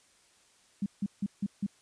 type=tone bursts; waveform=sine; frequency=200 Hz; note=G3; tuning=35 cents sharp; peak=-27 dBFS; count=5; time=0.82-1.665 s; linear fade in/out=5 ms; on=41 ms; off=160 ms; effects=white hiss -64 dBFS RMS until 1.81 s + resampled to 22050 Hz

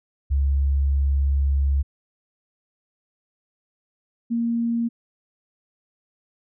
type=tone pair in turn; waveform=sine; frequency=69.3 / 233.1 Hz; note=C#2 / A#3; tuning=0 / 0 cents; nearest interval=octave + major sixth; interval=2100 cents; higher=second; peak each=-17 / -20 dBFS; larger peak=first; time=0.3-1.83 / 4.3-4.89 s; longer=first; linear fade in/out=20 ms; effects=none

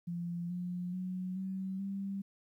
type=tone with pitch steps; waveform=sine; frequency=172.5 / 178.17 / 184.03 / 190.08 / 196.33 Hz; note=F3 / F3 / F#3 / F#3 / G3; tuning=-21 / +35 / -9 / +47 / +3 cents; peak=-35 dBFS; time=0.07-2.22 s; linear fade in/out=10 ms; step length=430 ms; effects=12-bit

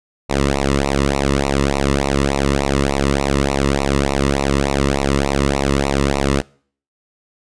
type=tone with flanger; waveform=sawtooth; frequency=69.3 Hz; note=C#2; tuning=in tune; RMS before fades=-17 dBFS; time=0.29-6.42 s; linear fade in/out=20 ms; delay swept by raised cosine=0.61 to 1.31 ms; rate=3.4 Hz; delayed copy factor=-1; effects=noise-tail reverb RT60 0.5 s tail -24 dB re dry + resampled to 22050 Hz

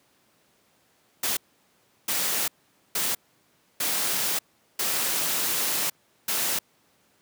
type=noise bursts at uneven times; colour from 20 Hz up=white; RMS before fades=-26 dBFS; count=6; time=1.23-1.37 / 2.08-2.48 / 2.95-3.15 / 3.8-4.39 / 4.79-5.9 / 6.28-6.59 s; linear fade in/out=5 ms; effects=pink hiss -64 dBFS RMS until 7.21 s + high-pass 150 Hz 12 dB/octave

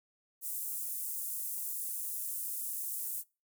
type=high-pass noise; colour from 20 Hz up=pink; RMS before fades=-38 dBFS; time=0.41-3.24 s; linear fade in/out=50 ms; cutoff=9300 Hz; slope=24 dB/octave; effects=noise-tail reverb RT60 0.3 s tail -24 dB re dry

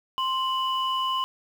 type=tone pair together; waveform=sine; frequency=1048 / 2962 Hz; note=C6 / F#7; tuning=+2 / +1 cents; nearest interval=octave + tritone; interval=1799 cents; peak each=-24 / -28 dBFS; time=0.18-1.24 s; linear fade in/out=0 ms; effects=tanh soft clip ceiling -17 dBFS + 8-bit

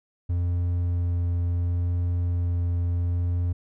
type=tone with vibrato; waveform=triangle; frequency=87.31 Hz; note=F2; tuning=in tune; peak=-20 dBFS; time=0.29-3.53 s; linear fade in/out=10 ms; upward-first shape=sine; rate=0.71 Hz; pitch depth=8 cents each way; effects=none

